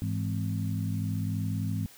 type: harmonic tone with a mistuned harmonic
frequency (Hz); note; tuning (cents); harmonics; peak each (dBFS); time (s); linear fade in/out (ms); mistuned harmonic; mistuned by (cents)
51.91; G#1; 0; 2 / 3 / 4 / 5; -30 / -34 / -36 / -38; 0.02-1.86; 0; 3; +96
effects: white hiss -53 dBFS RMS until 1.97 s